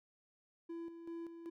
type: tone with tremolo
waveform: triangle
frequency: 335.1 Hz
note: E4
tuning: 29 cents sharp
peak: -40 dBFS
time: 0.69-1.5 s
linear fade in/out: 10 ms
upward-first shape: square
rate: 2.6 Hz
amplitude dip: 55%
effects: none